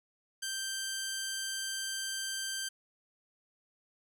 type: tone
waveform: 10% pulse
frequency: 1568 Hz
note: G6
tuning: in tune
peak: -26 dBFS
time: 0.42-2.69 s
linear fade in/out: 10 ms
effects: none